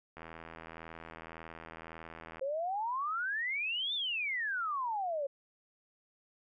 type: click train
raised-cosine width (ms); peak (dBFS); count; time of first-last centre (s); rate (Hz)
0.5; -31; 183; 0.17-2.395; 81.8
type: exponential two-way sweep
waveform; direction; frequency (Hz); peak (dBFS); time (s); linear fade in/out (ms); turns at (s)
sine; up then down; 519 to 3637 to 539; -32; 2.41-5.27; 10; 3.94
effects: none

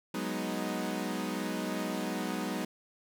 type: chord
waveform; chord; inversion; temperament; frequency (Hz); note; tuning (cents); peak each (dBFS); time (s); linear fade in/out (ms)
sawtooth; G# minor seventh; third; equal; 185 / 207.7 / 246.9 / 311.1; F#3 / G#3 / B3 / D#4; 0 / 0 / 0 / 0; -34; 0.14-2.65; 5
effects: none

